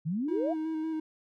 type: exponential sweep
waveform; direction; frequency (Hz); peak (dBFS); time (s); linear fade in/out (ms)
sine; up; 146 to 740; -28; 0.05-0.54; 20
type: tone with vibrato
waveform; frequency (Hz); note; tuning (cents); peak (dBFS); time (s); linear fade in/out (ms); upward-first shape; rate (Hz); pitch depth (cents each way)
triangle; 317.1; D#4; +33; -28; 0.28-1; 5; square; 5.4; 19
effects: none